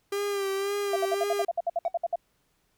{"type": "tone with vibrato", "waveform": "45% pulse", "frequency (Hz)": 397.8, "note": "G4", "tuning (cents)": 25, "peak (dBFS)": -27, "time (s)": [0.12, 1.45], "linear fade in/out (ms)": 5, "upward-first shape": "sine", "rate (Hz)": 1.9, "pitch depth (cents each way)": 42}
{"type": "tone bursts", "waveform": "sine", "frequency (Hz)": 681, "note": "F5", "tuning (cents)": -44, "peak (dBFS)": -23, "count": 14, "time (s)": [0.93, 2.158], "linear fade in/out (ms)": 5, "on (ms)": 32, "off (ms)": 60}
{"type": "tone with exponential decay", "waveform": "triangle", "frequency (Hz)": 753, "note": "F#5", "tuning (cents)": 30, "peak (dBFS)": -26, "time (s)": [1.85, 1.93], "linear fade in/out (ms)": 1, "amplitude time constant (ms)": 17}
{"effects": ["pink hiss -71 dBFS RMS until 2.77 s"]}